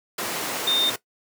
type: tone in noise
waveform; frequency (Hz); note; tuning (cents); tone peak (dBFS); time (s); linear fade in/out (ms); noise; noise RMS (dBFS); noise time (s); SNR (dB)
sine; 3638; A#7; -43; -18; 0.67-0.9; 5; pink; -27; 0.18-0.96; +6
effects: noise-tail reverb RT60 0.1 s tail -17 dB re dry + high-pass 300 Hz 12 dB/octave